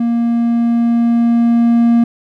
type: tone with level ramp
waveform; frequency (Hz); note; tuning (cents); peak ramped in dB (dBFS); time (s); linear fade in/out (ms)
triangle; 234.2; A#3; +8; -10 to -5; 0-2.04; 5
effects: none